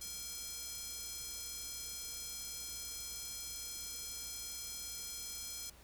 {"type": "tone with high-pass filter", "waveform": "square", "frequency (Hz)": 466.2, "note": "A#4", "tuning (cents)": 0, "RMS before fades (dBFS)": -45, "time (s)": [0.01, 5.7], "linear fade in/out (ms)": 5, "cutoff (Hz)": 5600, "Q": 1.3, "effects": ["added 60 Hz sine -60 dBFS peak until 5.83 s", "pink hiss -61 dBFS RMS until 5.83 s"]}